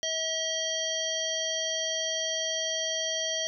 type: harmonic tone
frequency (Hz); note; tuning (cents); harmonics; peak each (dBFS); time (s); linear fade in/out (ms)
642; E5; -46; 1 / 3 / 5 / 7 / 9; -34 / -38 / -32 / -38 / -33; 0.03-3.47; 0
effects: none